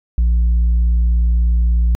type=tone; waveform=sine; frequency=58.27 Hz; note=A#1; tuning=in tune; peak=-8 dBFS; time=0.18-1.95 s; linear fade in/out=0 ms; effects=tanh soft clip ceiling -10 dBFS